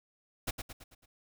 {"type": "noise with echo", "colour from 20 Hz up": "pink", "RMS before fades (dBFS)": -33, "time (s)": [0.47, 0.51], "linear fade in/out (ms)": 10, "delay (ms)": 110, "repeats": 5, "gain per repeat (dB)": -6, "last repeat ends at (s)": 1.06, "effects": []}